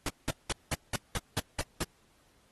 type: noise bursts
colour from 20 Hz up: pink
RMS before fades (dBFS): -31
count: 9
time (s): 0.06-1.832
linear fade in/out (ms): 2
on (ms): 28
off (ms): 190
effects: pink hiss -67 dBFS RMS until 2.51 s + AAC 32 kbps